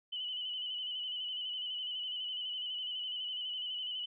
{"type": "tone with vibrato", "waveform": "sine", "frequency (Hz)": 2990, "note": "F#7", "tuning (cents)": 17, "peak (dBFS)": -36, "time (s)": [0.12, 4.06], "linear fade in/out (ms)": 10, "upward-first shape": "square", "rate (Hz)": 12, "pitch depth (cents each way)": 34, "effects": []}